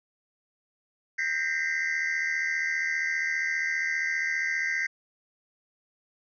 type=tone cluster; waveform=triangle; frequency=1575 / 1841 / 2008 / 2083 Hz; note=G6 / A#6 / B6 / C7; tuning=+8 / -22 / +28 / -8 cents; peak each=-30 dBFS; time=1.18-4.87 s; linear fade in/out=10 ms; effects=resampled to 16000 Hz